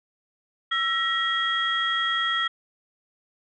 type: tone cluster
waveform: sine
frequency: 1334 / 1903 / 3282 Hz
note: E6 / A#6 / G#7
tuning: +20 / +35 / -21 cents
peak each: -26 dBFS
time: 0.71-2.48 s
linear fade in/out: 10 ms
effects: tanh soft clip ceiling -12 dBFS